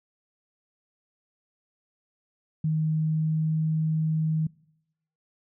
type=tone with pitch glide; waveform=sine; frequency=156.7 to 157.7 Hz; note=D#3 to D#3; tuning=+13 to +24 cents; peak=-22 dBFS; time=2.64-4.47 s; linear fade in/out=5 ms; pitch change=+11 cents; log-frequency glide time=2.93-3.6 s; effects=noise-tail reverb RT60 0.8 s tail -24 dB re dry